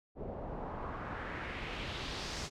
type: noise with low-pass filter sweep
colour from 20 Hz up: pink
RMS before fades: -41 dBFS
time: 0.15-2.5 s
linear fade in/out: 50 ms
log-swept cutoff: 520 to 6400 Hz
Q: 1.9
effects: none